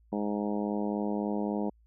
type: harmonic tone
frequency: 103.6 Hz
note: G#2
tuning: 4 cents flat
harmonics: 2 / 3 / 4 / 5 / 6 / 7 / 8 / 9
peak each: -31 / -35 / -37 / -39 / -41 / -42 / -43 / -44 dBFS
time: 0.12-1.7 s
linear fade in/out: 10 ms
effects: added 56 Hz sine -59 dBFS peak until 1.86 s